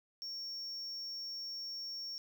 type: tone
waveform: triangle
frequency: 5500 Hz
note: F8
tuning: 27 cents flat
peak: -39 dBFS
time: 0.22-2.18 s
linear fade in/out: 0 ms
effects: none